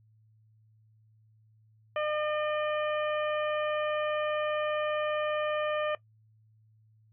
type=harmonic tone; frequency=605 Hz; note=D#5; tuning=49 cents flat; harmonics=1 / 2 / 3 / 4 / 5; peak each=-29 / -35 / -39 / -41 / -43 dBFS; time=1.96-5.95 s; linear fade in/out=2 ms; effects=noise-tail reverb RT60 0.1 s tail -19 dB re dry + added 109 Hz sine -60 dBFS peak until 7.12 s